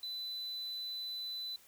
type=tone; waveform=triangle; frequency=4000 Hz; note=B7; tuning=21 cents sharp; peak=-37 dBFS; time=0.03-1.56 s; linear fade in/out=2 ms; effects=white hiss -62 dBFS RMS until 1.67 s